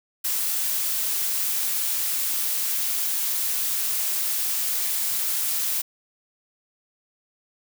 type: noise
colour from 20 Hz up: blue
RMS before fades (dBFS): -25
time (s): 0.24-5.82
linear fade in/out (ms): 10
effects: none